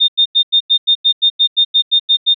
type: tone bursts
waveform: sine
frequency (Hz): 3644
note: A#7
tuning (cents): -40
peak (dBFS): -7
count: 14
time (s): 0-2.345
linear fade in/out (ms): 20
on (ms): 83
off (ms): 91
effects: none